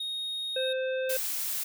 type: tone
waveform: triangle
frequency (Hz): 3729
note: A#7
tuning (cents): 0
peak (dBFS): -30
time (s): 0-0.73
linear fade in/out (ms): 5
type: harmonic tone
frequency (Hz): 520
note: C5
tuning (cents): -11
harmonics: 1 / 3 / 5 / 7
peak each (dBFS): -28 / -38 / -42 / -45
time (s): 0.56-1.17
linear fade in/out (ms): 5
type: noise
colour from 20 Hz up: blue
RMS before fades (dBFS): -32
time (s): 1.09-1.64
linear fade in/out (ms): 10
effects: none